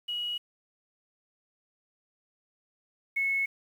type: tone pair in turn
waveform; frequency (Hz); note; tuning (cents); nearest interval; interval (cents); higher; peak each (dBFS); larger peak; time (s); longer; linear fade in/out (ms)
sine; 2910 / 2194; F#7 / C#7; -29 / -18; perfect fourth; 489; first; -30 / -25; second; 0.08-0.38 / 3.16-3.46; neither; 10
effects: 9-bit